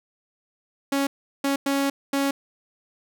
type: tone bursts at uneven times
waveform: sawtooth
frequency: 277.2 Hz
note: C#4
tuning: in tune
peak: -17 dBFS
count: 4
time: 0.92-1.07 / 1.44-1.56 / 1.66-1.9 / 2.13-2.31 s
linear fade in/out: 5 ms
effects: none